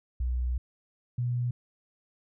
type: tone pair in turn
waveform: sine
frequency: 61.74 / 122.2 Hz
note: B1 / B2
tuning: 0 / -18 cents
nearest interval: octave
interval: 1182 cents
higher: second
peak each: -26 / -26 dBFS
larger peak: neither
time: 0.2-0.58 / 1.18-1.51 s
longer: first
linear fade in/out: 5 ms
effects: none